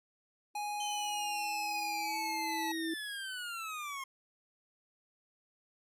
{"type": "tone with exponential growth", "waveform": "sine", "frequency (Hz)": 326.1, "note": "E4", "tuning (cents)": -19, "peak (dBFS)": -33, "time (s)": [0.54, 2.94], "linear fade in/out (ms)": 5, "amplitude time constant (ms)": 520}
{"type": "tone with pitch glide", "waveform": "square", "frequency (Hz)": [830.6, 867.9], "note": ["G#5", "A5"], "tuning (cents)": [0, -24], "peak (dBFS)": -36, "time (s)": [0.55, 2.72], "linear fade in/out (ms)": 5, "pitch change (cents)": 76, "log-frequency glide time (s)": [2.01, 2.19]}
{"type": "linear sweep", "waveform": "25% pulse", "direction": "down", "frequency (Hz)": [3103, 1064], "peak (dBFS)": -35, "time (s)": [0.8, 4.04], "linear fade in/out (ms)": 5}
{"effects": ["resampled to 32000 Hz"]}